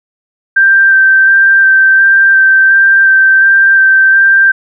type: tone with vibrato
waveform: sine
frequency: 1568 Hz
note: G6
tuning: in tune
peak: -3 dBFS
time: 0.56-4.52 s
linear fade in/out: 10 ms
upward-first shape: square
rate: 1.4 Hz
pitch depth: 11 cents each way
effects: none